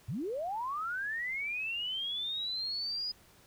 sine linear sweep, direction up, 91.9 to 4978 Hz, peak -33 dBFS, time 0.08-3.12 s, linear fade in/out 10 ms, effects pink hiss -61 dBFS RMS until 3.46 s

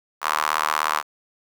sawtooth tone with high-pass filter, 76.6 Hz, D#2, 27 cents flat, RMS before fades -23 dBFS, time 0.21-1.03 s, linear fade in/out 50 ms, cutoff 1100 Hz, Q 3.7, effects 7-bit

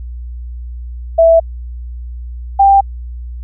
sine tone pair in turn, 659.3 / 790 Hz, E5 / G5, 0 / +13 cents, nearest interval minor third, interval 313 cents, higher second, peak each -4 dBFS, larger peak neither, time 1.18-1.4 / 2.59-2.81 s, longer neither, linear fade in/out 10 ms, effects added 60 Hz sine -23 dBFS peak until 3.43 s

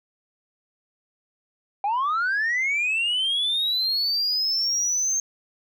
sine linear sweep, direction up, 780 to 6400 Hz, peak -19 dBFS, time 1.84-5.2 s, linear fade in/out 2 ms, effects tanh soft clip ceiling -19 dBFS

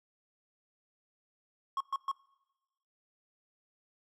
triangle tone bursts, 1090 Hz, C#6, 29 cents flat, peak -28 dBFS, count 3, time 1.77-2.115 s, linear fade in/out 2 ms, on 35 ms, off 120 ms, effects noise-tail reverb RT60 1.0 s tail -23 dB re dry

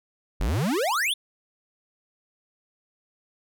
square exponential sweep, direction up, 39.17 to 3729 Hz, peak -23 dBFS, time 0.4-1.14 s, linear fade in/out 10 ms, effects none

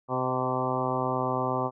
harmonic tone with a mistuned harmonic, 128.5 Hz, C3, 31 cents flat, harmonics 1 / 2 / 3 / 4 / 5 / 6 / 7 / 8 / 9, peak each -34 / -34 / -34 / -34 / -34 / -34 / -34 / -34 / -34 dBFS, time 0.08-1.71 s, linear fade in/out 50 ms, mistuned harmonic 5, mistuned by -17 cents, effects none

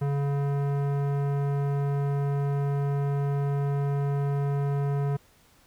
sine tone with tanh clipping, 141.2 Hz, C#3, 32 cents sharp, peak -26 dBFS, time 0.01-5.17 s, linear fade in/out 10 ms, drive 17 dB, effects pink hiss -60 dBFS RMS until 5.66 s

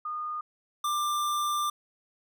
sine / square tone pair in turn, 1224 / 1187.1 Hz, D#6 / D6, -29 / +18 cents, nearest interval minor second, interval 53 cents, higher first, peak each -31 / -27 dBFS, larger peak second, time 0.05-0.41 / 0.84-1.7 s, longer second, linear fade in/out 5 ms, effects none

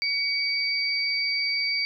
sine tone pair together, 2257 / 4649 Hz, C#7 / D8, +31 / -18 cents, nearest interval octave + minor second, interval 1251 cents, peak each -26 dBFS, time 0.02-1.85 s, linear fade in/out 0 ms, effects none

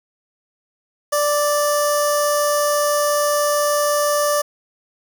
15% pulse tone with notch filter, 587.3 Hz, D5, in tune, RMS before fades -18 dBFS, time 1.12-4.42 s, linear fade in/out 10 ms, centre 2300 Hz, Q 0.62, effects 7-bit

